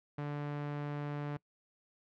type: tone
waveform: sawtooth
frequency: 146 Hz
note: D3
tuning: 10 cents flat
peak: -32 dBFS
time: 0.18-1.37 s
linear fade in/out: 5 ms
effects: noise-tail reverb RT60 0.1 s tail -24 dB re dry + low-pass 2000 Hz 12 dB/octave